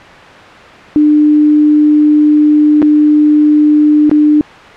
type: tone with dropouts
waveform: sine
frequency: 300 Hz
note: D4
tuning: 37 cents sharp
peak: -4 dBFS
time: 0.96-4.41 s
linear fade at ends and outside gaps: 0 ms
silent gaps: 2.819-2.826 / 4.095-4.114 s
effects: white hiss -32 dBFS RMS until 4.76 s + low-pass 2000 Hz 12 dB/octave